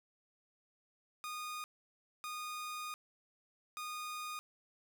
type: tone bursts at uneven times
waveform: sawtooth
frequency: 1230 Hz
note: D#6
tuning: 20 cents flat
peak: -37 dBFS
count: 3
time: 1.24-1.64 / 2.24-2.94 / 3.77-4.39 s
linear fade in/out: 0 ms
effects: none